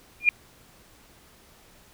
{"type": "tone with exponential growth", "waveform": "sine", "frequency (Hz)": 2417, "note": "D7", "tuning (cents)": 49, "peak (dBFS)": -10, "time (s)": [0.2, 0.29], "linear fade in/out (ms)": 1, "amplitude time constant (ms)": 18, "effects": ["pink hiss -55 dBFS RMS until 1.93 s"]}